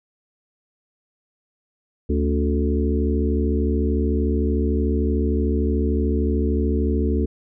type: harmonic tone with a mistuned harmonic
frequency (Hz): 73.42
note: D2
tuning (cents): 0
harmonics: 1 / 3 / 4 / 5 / 6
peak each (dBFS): -20 / -25 / -26 / -27 / -28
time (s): 2.09-7.26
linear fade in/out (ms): 10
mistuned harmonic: 4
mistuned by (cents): -60
effects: none